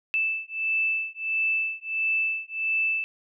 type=beating tone pair; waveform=sine; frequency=2637 / 2638.5 Hz; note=E7 / E7; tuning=0 / +1 cents; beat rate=1.5 Hz; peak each=-27 dBFS; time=0.14-3.04 s; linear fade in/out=0 ms; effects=none